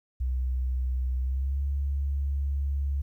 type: tone with pitch glide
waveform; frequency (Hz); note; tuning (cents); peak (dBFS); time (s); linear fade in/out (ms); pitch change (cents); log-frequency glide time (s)
sine; 63.6 to 69.76; C2 to C#2; -48 to +12; -25; 0.2-3.02; 10; +160; 1.19-1.62
effects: 11-bit